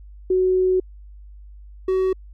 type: tone pair in turn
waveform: sine / triangle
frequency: 370.9 / 376.3 Hz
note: F#4 / F#4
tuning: +4 / +29 cents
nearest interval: unison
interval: 25 cents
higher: second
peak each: -15 dBFS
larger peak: neither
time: 0.3-0.8 / 1.88-2.13 s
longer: first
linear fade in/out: 5 ms
effects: added 50 Hz sine -39 dBFS peak until 2.33 s